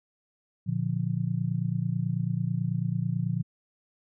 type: chord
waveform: sine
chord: Bb major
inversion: none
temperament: just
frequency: 116.54 / 145.68 / 174.81 Hz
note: Bb2 / D3 / F3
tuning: 0 / -14 / +2 cents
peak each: -30 dBFS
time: 0.66-3.43 s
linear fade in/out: 20 ms
effects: none